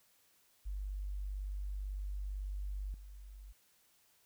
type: tone with level steps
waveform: sine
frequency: 49 Hz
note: G1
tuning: in tune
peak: -37 / -48 dBFS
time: 0.65-3.53 s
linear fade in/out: 20 ms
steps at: 2.94 s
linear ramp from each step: 2 ms
effects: white hiss -70 dBFS RMS until 4.25 s